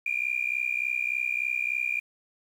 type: tone with amplitude modulation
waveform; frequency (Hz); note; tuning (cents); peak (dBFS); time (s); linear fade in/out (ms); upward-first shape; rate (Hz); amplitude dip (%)
sine; 2400; D7; +37; -21; 0.06-2; 5; sine; 63.4; 95
effects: tanh soft clip ceiling -17 dBFS + 9-bit